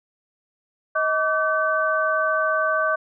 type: tone cluster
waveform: sine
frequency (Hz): 630 / 1157 / 1528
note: D#5 / D6 / G6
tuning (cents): +21 / -26 / -45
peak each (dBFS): -23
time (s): 0.95-2.96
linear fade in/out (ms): 10
effects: none